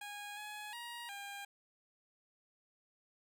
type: tone with pitch steps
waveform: 15% pulse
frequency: 822 / 841 / 948 / 803 Hz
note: G#5 / G#5 / A#5 / G5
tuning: -18 / +22 / +29 / +41 cents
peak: -38 dBFS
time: 0.01-1.45 s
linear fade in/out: 5 ms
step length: 360 ms
effects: none